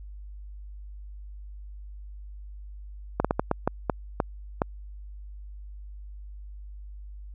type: slowing click train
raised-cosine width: 1 ms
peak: -8 dBFS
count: 9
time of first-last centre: 3.2-4.619 s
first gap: 46 ms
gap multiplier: 1.37
effects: added 50 Hz sine -39 dBFS peak until 7.34 s